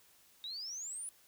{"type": "exponential sweep", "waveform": "sine", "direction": "up", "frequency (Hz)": [3729, 10200], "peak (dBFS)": -40, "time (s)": [0.44, 1.09], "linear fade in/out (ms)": 0, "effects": ["white hiss -65 dBFS RMS until 1.27 s"]}